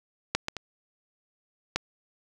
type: clicks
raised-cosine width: 0.2 ms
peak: -6 / -12 / -17 / -8 dBFS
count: 4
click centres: 0.35 / 0.484 / 0.567 / 1.76 s
effects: 7-bit